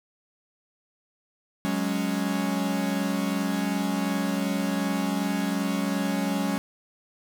45% pulse chord, F# suspended second, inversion none, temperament equal, 185 / 207.7 / 277.2 Hz, F#3 / G#3 / C#4, 0 / 0 / 0 cents, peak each -29 dBFS, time 1.65-6.58 s, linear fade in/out 0 ms, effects none

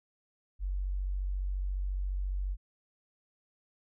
sine tone, 47.21 Hz, F#1, 36 cents sharp, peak -30 dBFS, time 0.59-2.57 s, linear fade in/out 50 ms, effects none

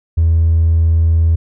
sine tone with hard clipping, 81.9 Hz, E2, 11 cents flat, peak -9 dBFS, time 0.17-1.36 s, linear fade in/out 10 ms, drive 1 dB, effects none

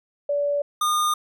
sine / square tone pair in turn, 576 / 1218.2 Hz, D5 / D#6, -34 / -37 cents, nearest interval octave + minor second, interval 1297 cents, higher second, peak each -20 dBFS, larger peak neither, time 0.29-0.62 / 0.81-1.14 s, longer neither, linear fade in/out 5 ms, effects none

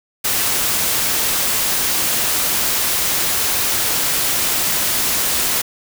white noise, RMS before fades -18 dBFS, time 0.24-5.62 s, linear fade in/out 10 ms, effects none

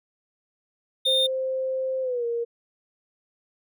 triangle tone, 3637 Hz, A#7, 43 cents flat, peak -18 dBFS, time 1.05-1.27 s, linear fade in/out 10 ms
sine tone with pitch glide, 523.3 to 468.9 Hz, C5 to A#4, 0 to +10 cents, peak -24 dBFS, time 1.06-2.45 s, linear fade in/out 20 ms, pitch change -190 cents, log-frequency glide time 2.02-2.25 s
effects none

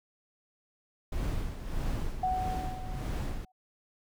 brown noise with tremolo, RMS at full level -31 dBFS, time 1.12-3.45 s, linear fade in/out 5 ms, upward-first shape sine, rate 1.6 Hz, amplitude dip 60%
sine tone with exponential decay, 744 Hz, F#5, 9 cents sharp, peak -25 dBFS, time 2.23-3.52 s, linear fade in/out 5 ms, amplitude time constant 280 ms
effects none

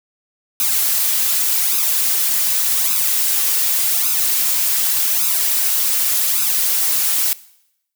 blue noise with flanger, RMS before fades -17 dBFS, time 0.6-7.33 s, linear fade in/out 0 ms, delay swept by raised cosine 0.78 to 6.48 ms, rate 0.86 Hz, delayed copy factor +0.85, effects noise-tail reverb RT60 0.8 s tail -20 dB re dry

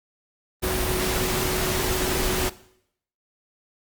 sine tone in noise, 370 Hz, F#4, in tune, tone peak -27 dBFS, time 0.62-2.5 s, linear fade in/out 20 ms, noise pink, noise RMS -25 dBFS, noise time 0.62-2.5 s, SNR -5 dB, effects noise-tail reverb RT60 0.7 s tail -18 dB re dry + Opus 32 kbps

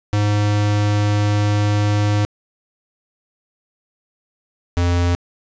square tone pair in turn, 103.83 / 87.31 Hz, G#2 / F2, 0 / 0 cents, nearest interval minor third, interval 300 cents, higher first, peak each -15 dBFS, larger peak neither, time 0.13-2.25 / 4.77-5.15 s, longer first, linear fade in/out 0 ms, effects resampled to 16000 Hz + 8-bit

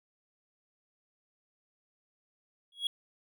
triangle tone with exponential growth, 3322 Hz, G#7, in tune, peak -23 dBFS, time 2.72-2.87 s, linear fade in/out 2 ms, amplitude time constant 31 ms, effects none

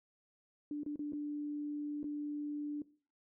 sine tone with dropouts, 294.3 Hz, D4, 4 cents sharp, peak -36 dBFS, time 0.71-2.82 s, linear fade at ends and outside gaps 2 ms, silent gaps 0.834-0.862 / 0.959-0.992 / 1.123-1.132 / 2.031-2.041 s, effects noise-tail reverb RT60 0.4 s tail -19 dB re dry

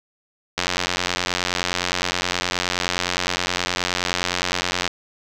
click train, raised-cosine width 0.2 ms, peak -3 dBFS, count 386, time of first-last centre 0.58-4.877 s, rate 89.6 Hz, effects none

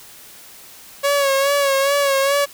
sawtooth tone with vibrato, 556 Hz, C#5, 5 cents sharp, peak -11 dBFS, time 1.03-2.46 s, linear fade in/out 20 ms, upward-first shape sine, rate 2.4 Hz, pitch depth 47 cents each way, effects white hiss -42 dBFS RMS until 2.53 s

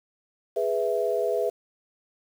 sine chord, E major, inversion first, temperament equal, 415.3 / 493.9 / 659.3 Hz, G#4 / B4 / E5, 0 / 0 / 0 cents, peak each -27 dBFS, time 0.56-1.5 s, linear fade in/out 10 ms, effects 8-bit

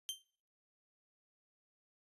sawtooth tone with exponential decay, 3136 Hz, G7, in tune, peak -31 dBFS, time 0.09-0.22 s, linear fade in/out 0 ms, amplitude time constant 28 ms, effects noise-tail reverb RT60 0.5 s tail -22 dB re dry + resampled to 32000 Hz

